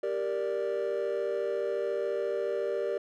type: chord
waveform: triangle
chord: G minor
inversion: none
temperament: equal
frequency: 392 / 466.2 / 587.3 Hz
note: G4 / Bb4 / D5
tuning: 0 / 0 / 0 cents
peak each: -30 dBFS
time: 0.03-2.98 s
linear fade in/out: 5 ms
effects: tanh soft clip ceiling -21 dBFS